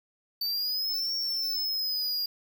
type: linear two-way sweep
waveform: square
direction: up then down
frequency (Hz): 4566 to 5510 to 4809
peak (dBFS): -28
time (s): 0.41-2.26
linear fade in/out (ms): 5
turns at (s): 1.14
effects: 9-bit